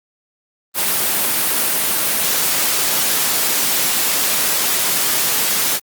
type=noise; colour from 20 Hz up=white; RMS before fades=-17 dBFS; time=0.74-5.8 s; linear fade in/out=50 ms; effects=high-pass 150 Hz 12 dB/octave + Opus 32 kbps